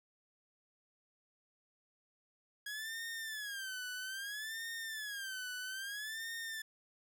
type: tone with vibrato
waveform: sawtooth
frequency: 1653 Hz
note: G#6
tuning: 9 cents flat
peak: -37 dBFS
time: 2.66-6.62 s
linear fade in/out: 5 ms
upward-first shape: sine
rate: 0.61 Hz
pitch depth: 180 cents each way
effects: none